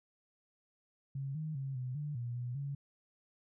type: tone with pitch steps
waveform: sine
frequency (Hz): 136.8 / 155.8 / 135.6 / 126.7 / 147.8 / 120.1 / 122.6 / 140.3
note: C#3 / D#3 / C#3 / B2 / D3 / B2 / B2 / C#3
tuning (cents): -23 / +3 / -38 / +45 / +11 / -48 / -12 / +21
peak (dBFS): -36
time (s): 1.15-2.75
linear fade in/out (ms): 5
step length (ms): 200
effects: none